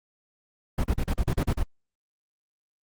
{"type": "noise bursts", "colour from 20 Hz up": "brown", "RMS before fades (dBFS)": -23, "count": 9, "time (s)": [0.78, 1.631], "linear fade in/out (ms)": 5, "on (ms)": 59, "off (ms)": 40, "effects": ["Opus 24 kbps"]}